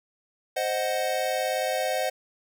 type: chord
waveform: square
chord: C diminished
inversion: none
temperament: equal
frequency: 523.3 / 622.3 / 740 Hz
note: C5 / Eb5 / Gb5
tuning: 0 / 0 / 0 cents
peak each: -30 dBFS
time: 0.56-2.1 s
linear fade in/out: 10 ms
effects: none